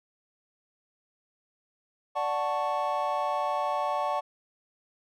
triangle chord, D major seventh, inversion none, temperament equal, 587.3 / 740 / 880 / 1108.7 Hz, D5 / F#5 / A5 / C#6, 0 / 0 / 0 / 0 cents, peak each -30 dBFS, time 2.15-4.21 s, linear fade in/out 20 ms, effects none

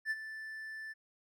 triangle tone with ADSR envelope, 1760 Hz, A6, in tune, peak -28 dBFS, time 0.05-0.94 s, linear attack 57 ms, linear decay 38 ms, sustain -12 dB, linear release 26 ms, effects none

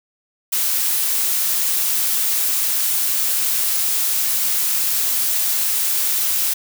blue noise, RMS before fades -19 dBFS, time 0.52-6.54 s, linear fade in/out 10 ms, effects none

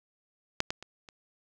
clicks, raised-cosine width 0.2 ms, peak -8 / -14 / -26 / -30 dBFS, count 4, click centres 0.604 / 0.705 / 0.826 / 1.088 s, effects none

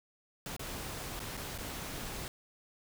pink noise with dropouts, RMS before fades -41 dBFS, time 0.46-2.28 s, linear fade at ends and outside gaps 1 ms, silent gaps 0.565-0.594 / 1.194-1.201 / 1.37-1.374 / 1.579-1.585 s, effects none

